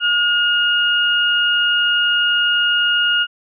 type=tone pair together; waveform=sine; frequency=1431.8 / 2852 Hz; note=F6 / F7; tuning=+43 / +36 cents; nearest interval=octave; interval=1193 cents; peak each=-16 dBFS; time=0-3.27 s; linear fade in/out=50 ms; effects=none